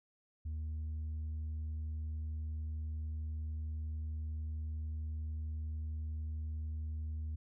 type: tone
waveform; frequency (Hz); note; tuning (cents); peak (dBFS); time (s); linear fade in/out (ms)
sine; 77.78; D#2; 0; -34; 0.45-7.36; 10
effects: tanh soft clip ceiling -36 dBFS

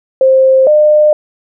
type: tone pair in turn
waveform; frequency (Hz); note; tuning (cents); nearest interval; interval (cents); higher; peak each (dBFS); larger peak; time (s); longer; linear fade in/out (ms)
sine; 527 / 604.2; C5 / D5; +12 / +49; major second; 237; second; -4; neither; 0.21-0.67 / 0.67-1.13; neither; 2
effects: none

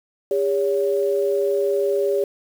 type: tone pair together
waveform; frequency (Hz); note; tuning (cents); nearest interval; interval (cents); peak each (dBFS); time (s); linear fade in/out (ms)
sine; 403.6 / 564; G#4 / C#5; -49 / +30; tritone; 579; -19 / -22; 0.31-2.24; 2
effects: 7-bit

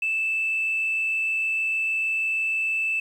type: tone with frequency modulation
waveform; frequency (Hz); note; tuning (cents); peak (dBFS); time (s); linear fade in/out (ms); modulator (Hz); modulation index
sine; 2637; E7; 0; -21; 0.02-3; 5; 66.4; 0.38
effects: tanh soft clip ceiling -18 dBFS + 9-bit

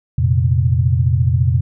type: chord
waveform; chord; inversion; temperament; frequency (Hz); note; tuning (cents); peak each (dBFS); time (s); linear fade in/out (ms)
sine; F suspended fourth; none; just; 87.31 / 116.41 / 130.96; F2 / Bb2 / C3; 0 / -2 / +2; -16; 0.18-1.61; 5
effects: none

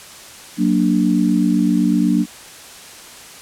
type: chord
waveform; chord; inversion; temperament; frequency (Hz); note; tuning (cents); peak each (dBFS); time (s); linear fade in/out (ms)
sine; Gb augmented; none; equal; 185 / 233.1 / 293.7; Gb3 / Bb3 / D4; 0 / 0 / 0; -17; 0.57-2.26; 50
effects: white hiss -38 dBFS RMS until 3.41 s + low-pass 10000 Hz 12 dB/octave

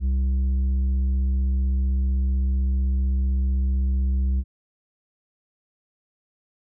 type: tone with tanh clipping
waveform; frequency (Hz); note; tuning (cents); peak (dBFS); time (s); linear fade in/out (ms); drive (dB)
sine; 65.41; C2; 0; -20; 0-4.44; 50; 6
effects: none

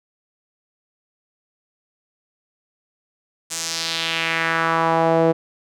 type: tone with band-pass filter sweep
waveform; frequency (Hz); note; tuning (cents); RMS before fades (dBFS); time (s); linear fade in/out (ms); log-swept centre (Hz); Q
sawtooth; 164.3; E3; -5; -20; 3.5-5.33; 20; 7600 to 490; 2.1
effects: none

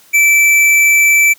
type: tone with hard clipping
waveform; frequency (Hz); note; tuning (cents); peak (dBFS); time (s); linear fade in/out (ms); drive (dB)
sine; 2323; D7; -20; -8; 0.13-1.34; 20; 12
effects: white hiss -46 dBFS RMS until 1.38 s + high-pass 80 Hz 12 dB/octave

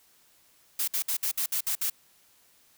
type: noise bursts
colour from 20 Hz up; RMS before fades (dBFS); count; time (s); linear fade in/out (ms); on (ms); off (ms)
blue; -28; 8; 0.79-1.899; 5; 87; 59
effects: white hiss -62 dBFS RMS until 2.77 s

